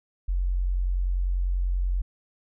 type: tone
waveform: sine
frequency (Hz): 45.18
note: F#1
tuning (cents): -40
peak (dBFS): -22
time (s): 0.28-2.02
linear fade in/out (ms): 10
effects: none